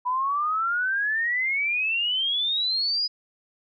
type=exponential sweep; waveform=sine; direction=up; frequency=980 to 4996 Hz; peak=-22 dBFS; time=0.05-3.08 s; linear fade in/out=20 ms; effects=none